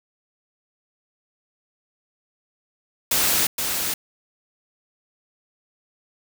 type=noise with echo; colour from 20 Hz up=white; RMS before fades=-20 dBFS; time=3.11-3.47 s; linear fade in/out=5 ms; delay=470 ms; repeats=1; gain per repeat=-5 dB; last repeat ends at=3.94 s; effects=none